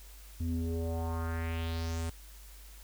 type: tone with low-pass filter sweep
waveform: square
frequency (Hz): 82.41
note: E2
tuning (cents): 0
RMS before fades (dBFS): -34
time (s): 0.4-2.1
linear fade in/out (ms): 5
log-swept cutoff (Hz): 190 to 9500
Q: 2.9
effects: added 50 Hz sine -49 dBFS peak until 2.83 s + white hiss -56 dBFS RMS until 2.83 s